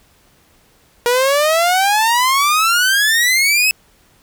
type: exponential sweep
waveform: sawtooth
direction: up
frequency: 474.5 to 2615 Hz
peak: -8 dBFS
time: 1.06-3.71 s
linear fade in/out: 0 ms
effects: pink hiss -53 dBFS RMS until 4.22 s